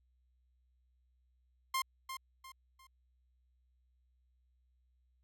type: tone with echo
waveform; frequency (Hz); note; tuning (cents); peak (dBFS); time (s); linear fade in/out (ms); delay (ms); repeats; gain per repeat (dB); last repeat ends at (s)
sawtooth; 1056; C6; +16; -28; 1.74-1.82; 5; 350; 3; -9; 2.87
effects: added 62 Hz sine -70 dBFS peak until 5.23 s